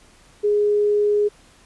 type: tone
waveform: sine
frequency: 415 Hz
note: G#4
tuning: 1 cent flat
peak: -15 dBFS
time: 0.43-1.29 s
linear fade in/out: 20 ms
effects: pink hiss -52 dBFS RMS until 1.65 s + resampled to 24000 Hz